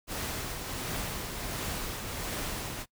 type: noise with tremolo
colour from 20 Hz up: pink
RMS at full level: -34 dBFS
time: 0.07-2.86 s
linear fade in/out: 50 ms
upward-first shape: triangle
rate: 1.4 Hz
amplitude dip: 40%
effects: noise-tail reverb RT60 0.1 s tail -22 dB re dry